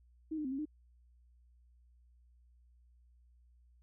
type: tone with pitch steps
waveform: sine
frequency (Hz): 315.3 / 302.6 / 260.4 / 271.5 / 304.2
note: D#4 / D#4 / C4 / C#4 / D#4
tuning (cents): +23 / -48 / -8 / -36 / -39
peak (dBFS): -35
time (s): 0.31-0.655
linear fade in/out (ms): 10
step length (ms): 69
effects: added 60 Hz sine -62 dBFS peak until 3.82 s